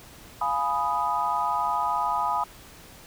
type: chord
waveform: sine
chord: F half-diminished seventh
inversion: none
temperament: equal with one note detuned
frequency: 698.5 / 836.4 / 987.8 / 1244.5 Hz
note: F5 / Ab5 / Cb6 / Eb6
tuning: 0 / +12 / 0 / 0 cents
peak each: -33 / -28 / -27 / -28 dBFS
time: 0.41-2.44 s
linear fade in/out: 5 ms
effects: pink hiss -48 dBFS RMS until 3.06 s